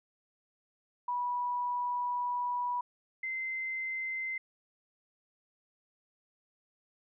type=tone pair in turn; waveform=sine; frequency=978 / 2072 Hz; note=B5 / C7; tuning=-17 / -17 cents; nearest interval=octave + minor second; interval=1300 cents; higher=second; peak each=-30 / -33 dBFS; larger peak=first; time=1.08-2.81 / 3.23-4.38 s; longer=first; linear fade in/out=5 ms; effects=none